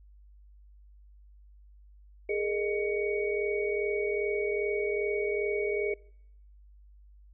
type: tone cluster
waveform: sine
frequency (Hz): 412.1 / 454.6 / 615 / 2241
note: G#4 / A#4 / D#5 / C#7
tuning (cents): -13 / -43 / -20 / +18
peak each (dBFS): -29 / -35 / -37 / -35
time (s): 2.29-5.94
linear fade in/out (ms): 5
effects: noise-tail reverb RT60 0.7 s tail -24 dB re dry + added 50 Hz sine -52 dBFS peak until 7.33 s